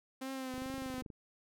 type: tone with vibrato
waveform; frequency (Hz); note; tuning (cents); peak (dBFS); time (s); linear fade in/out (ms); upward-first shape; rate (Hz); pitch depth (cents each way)
sawtooth; 261.6; C4; 0; -35; 0.21-1.02; 10; triangle; 2.3; 42
type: click train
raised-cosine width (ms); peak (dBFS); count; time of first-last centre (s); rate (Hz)
3; -35; 15; 0.54-1.102; 24.9
effects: none